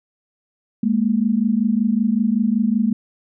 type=tone pair together; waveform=sine; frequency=207.8 / 233.1 Hz; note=G#3 / A#3; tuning=+1 / 0 cents; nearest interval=major second; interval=199 cents; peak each=-18 dBFS; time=0.83-2.93 s; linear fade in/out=5 ms; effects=none